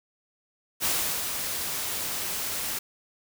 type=noise with ADSR envelope; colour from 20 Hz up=white; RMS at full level=-25 dBFS; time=0.8-2.79 s; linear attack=47 ms; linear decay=370 ms; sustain=-6 dB; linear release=6 ms; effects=none